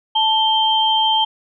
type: tone pair together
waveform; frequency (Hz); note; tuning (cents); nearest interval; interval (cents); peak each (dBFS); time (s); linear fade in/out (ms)
sine; 880 / 3147; A5 / G7; 0 / +6; octave + minor seventh; 2206; -16; 0.15-1.25; 10
effects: none